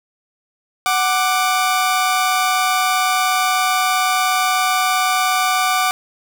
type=tone pair together; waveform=sawtooth; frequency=744 / 1181 Hz; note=F#5 / D6; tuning=+9 / +9 cents; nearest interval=minor sixth; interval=800 cents; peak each=-14 dBFS; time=0.86-5.91 s; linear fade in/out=0 ms; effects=none